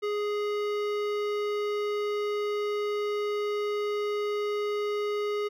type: tone with hard clipping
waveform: sine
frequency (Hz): 415.3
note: G#4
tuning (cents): 0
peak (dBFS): -29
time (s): 0.02-5.49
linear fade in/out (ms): 20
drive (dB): 16
effects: none